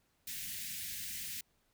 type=band-stop noise; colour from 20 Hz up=white; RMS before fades=-42 dBFS; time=0.27-1.41 s; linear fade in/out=5 ms; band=250 to 1700 Hz; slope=48 dB/octave; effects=pink hiss -75 dBFS RMS until 1.73 s